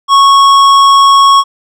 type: tone with hard clipping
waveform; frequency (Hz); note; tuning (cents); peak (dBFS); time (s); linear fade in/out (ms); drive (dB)
triangle; 1104; C#6; -7; -4; 0.08-1.44; 50; 15
effects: none